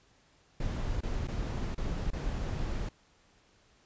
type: noise with dropouts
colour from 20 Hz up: brown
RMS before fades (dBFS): -33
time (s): 0.6-2.89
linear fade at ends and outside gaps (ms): 5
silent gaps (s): 1.008-1.032 / 1.273-1.283 / 1.748-1.778 / 2.105-2.132
effects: pink hiss -65 dBFS RMS until 3.85 s + resampled to 16000 Hz